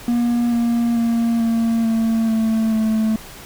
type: tone with pitch steps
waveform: triangle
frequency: 238.3 / 235 / 231.8 / 228.6 / 225.4 / 222.3 / 219.3 Hz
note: A#3 / A#3 / A#3 / A#3 / A3 / A3 / A3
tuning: +38 / +14 / -10 / -34 / +42 / +18 / -6 cents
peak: -13 dBFS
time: 0.08-3.16 s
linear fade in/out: 2 ms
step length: 440 ms
effects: pink hiss -38 dBFS RMS until 3.45 s